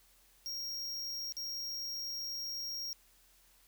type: tone with dropouts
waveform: square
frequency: 5588 Hz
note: F8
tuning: in tune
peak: -38 dBFS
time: 0.46-2.93 s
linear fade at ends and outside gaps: 0 ms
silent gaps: 1.323-1.368 s
effects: added 42 Hz sine -70 dBFS peak until 3.67 s + white hiss -66 dBFS RMS until 3.67 s